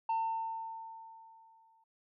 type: tone with exponential decay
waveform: sine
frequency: 900 Hz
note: A5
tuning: 39 cents sharp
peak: -26 dBFS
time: 0.09-1.84 s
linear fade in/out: 5 ms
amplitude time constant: 380 ms
effects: tanh soft clip ceiling -28 dBFS